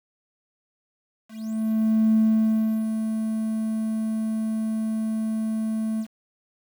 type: tone with ADSR envelope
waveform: triangle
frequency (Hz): 220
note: A3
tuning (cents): 0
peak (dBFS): -12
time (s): 1.28-6.07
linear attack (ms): 870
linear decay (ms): 700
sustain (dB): -9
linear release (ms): 69
effects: tanh soft clip ceiling -12 dBFS + 8-bit